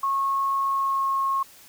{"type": "tone with pitch glide", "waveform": "sine", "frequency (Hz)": [1093, 1085.5], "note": ["C#6", "C#6"], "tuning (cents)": [-25, -37], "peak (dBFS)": -21, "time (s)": [0.03, 1.43], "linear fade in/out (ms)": 5, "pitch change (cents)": -12, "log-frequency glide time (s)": [0.68, 1.04], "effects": ["white hiss -50 dBFS RMS until 1.68 s"]}